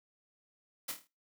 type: noise with echo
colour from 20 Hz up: white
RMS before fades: -37 dBFS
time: 0.88-0.92 s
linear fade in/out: 10 ms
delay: 26 ms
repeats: 6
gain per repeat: -6 dB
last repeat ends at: 1.076 s
effects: noise-tail reverb RT60 0.3 s tail -24 dB re dry + high-pass 200 Hz 12 dB/octave